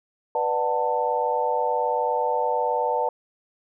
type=chord; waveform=sine; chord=B minor seventh; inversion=none; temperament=just; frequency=493.9 / 592.7 / 740.8 / 889 Hz; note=B4 / D5 / F#5 / A5; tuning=0 / +16 / +2 / +18 cents; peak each=-26 / -28 / -29 / -24 dBFS; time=0.35-3.09 s; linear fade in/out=2 ms; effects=none